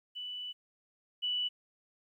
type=tone pair in turn; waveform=sine; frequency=2974 / 2962 Hz; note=F#7 / F#7; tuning=+8 / +1 cents; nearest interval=unison; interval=7 cents; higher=first; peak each=-38 / -30 dBFS; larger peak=second; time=0.15-0.53 / 1.22-1.49 s; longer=first; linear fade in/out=20 ms; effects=12-bit